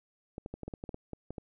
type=clicks; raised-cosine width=2 ms; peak=-26 dBFS; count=12; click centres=0.381 / 0.461 / 0.54 / 0.633 / 0.68 / 0.738 / 0.839 / 0.892 / 0.944 / 1.133 / 1.306 / 1.382 s; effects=none